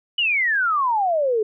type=exponential sweep; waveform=sine; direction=down; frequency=2992 to 415.3 Hz; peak=-17 dBFS; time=0.18-1.43 s; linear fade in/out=5 ms; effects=none